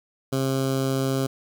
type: tone with notch filter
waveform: 15% pulse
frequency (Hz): 133.9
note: C3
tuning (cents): +40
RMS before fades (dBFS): -24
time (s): 0.32-1.27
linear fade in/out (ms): 10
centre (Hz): 2000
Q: 1.2
effects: none